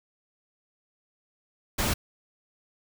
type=noise; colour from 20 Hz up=pink; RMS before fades=-26 dBFS; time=1.78-1.94 s; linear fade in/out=10 ms; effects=none